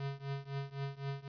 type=tone with tremolo; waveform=square; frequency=138.59 Hz; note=C#3; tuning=in tune; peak=-35 dBFS; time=0-1.28 s; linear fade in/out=2 ms; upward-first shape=triangle; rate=3.9 Hz; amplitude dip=95%; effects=resampled to 11025 Hz + 11-bit